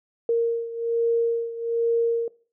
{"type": "beating tone pair", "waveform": "sine", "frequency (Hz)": [463.8, 465], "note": ["A#4", "A#4"], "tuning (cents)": [-9, -4], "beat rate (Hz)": 1.2, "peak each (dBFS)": [-22, -26], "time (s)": [0.29, 2.28], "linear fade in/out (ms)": 2, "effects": ["noise-tail reverb RT60 0.4 s tail -20 dB re dry"]}